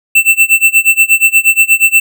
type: tone with tremolo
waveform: square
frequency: 2674 Hz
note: E7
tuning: 24 cents sharp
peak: -3 dBFS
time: 0.15-2 s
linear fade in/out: 5 ms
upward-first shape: sine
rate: 8.4 Hz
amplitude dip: 95%
effects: none